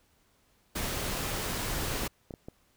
pink noise, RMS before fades -33 dBFS, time 0.75-2.08 s, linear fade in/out 10 ms
clicks, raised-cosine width 2 ms, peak -27 dBFS, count 7, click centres 1.785 / 1.834 / 1.918 / 2.034 / 2.308 / 2.339 / 2.485 s
effects pink hiss -68 dBFS RMS until 2.76 s

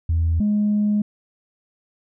sine tone pair in turn, 82.41 / 208.6 Hz, E2 / G#3, 0 / +8 cents, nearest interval octave + major third, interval 1608 cents, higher second, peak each -15 dBFS, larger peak neither, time 0.09-0.4 / 0.4-1.02 s, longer second, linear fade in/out 5 ms, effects tanh soft clip ceiling -13 dBFS

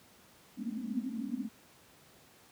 white band-pass noise, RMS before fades -37 dBFS, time 0.57-1.49 s, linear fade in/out 20 ms, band 210 to 270 Hz, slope 96 dB/octave, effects pink hiss -60 dBFS RMS until 2.51 s + high-pass 100 Hz 12 dB/octave

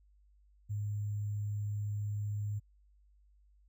sine tone with sample-and-hold, 103.83 Hz, G#2, in tune, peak -33 dBFS, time 0.69-2.6 s, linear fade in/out 20 ms, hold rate 7350 Hz, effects added 50 Hz sine -62 dBFS peak until 3.68 s

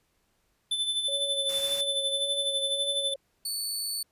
square tone with tremolo, 3520 Hz, A7, in tune, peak -25 dBFS, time 0.71-3.14 s, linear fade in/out 5 ms, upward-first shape sine, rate 12 Hz, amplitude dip 55%
sine tone with vibrato, 554.4 Hz, C#5, in tune, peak -34 dBFS, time 1.08-3.16 s, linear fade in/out 5 ms, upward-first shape sine, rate 1.8 Hz, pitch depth 18 cents each way
white noise, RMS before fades -39 dBFS, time 1.49-1.81 s, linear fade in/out 2 ms
20% pulse tone, 4473 Hz, C#8, 15 cents sharp, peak -24 dBFS, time 3.45-4.03 s, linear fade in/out 5 ms
effects pink hiss -72 dBFS RMS until 4.11 s + resampled to 32000 Hz

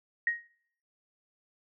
sine tone with exponential decay, 1878 Hz, A#6, 12 cents sharp, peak -22 dBFS, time 0.27-0.47 s, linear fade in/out 2 ms, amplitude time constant 42 ms, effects noise-tail reverb RT60 0.6 s tail -22 dB re dry

